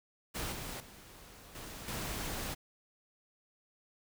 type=noise with level steps; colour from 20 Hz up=pink; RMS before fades=-38 / -42 / -54 / -46 / -39 dBFS; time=0.34-2.55 s; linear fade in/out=20 ms; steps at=0.52 / 0.8 / 1.55 / 1.88 s; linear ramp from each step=2 ms; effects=none